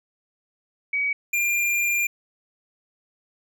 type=tone pair in turn; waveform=sine / square; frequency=2266 / 2396 Hz; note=C#7 / D7; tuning=+37 / +34 cents; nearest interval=minor second; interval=97 cents; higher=second; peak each=-21 dBFS; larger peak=neither; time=0.93-1.13 / 1.33-2.07 s; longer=second; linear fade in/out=5 ms; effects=none